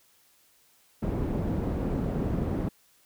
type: low-pass noise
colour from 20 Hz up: white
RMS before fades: -29 dBFS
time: 1.02-2.69 s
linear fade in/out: 10 ms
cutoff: 270 Hz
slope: 12 dB/octave
effects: white hiss -63 dBFS RMS until 3.05 s